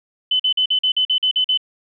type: tone bursts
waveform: sine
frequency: 3026 Hz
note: F#7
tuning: 38 cents sharp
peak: -14 dBFS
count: 10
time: 0.31-1.575 s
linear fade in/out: 5 ms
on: 86 ms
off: 45 ms
effects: none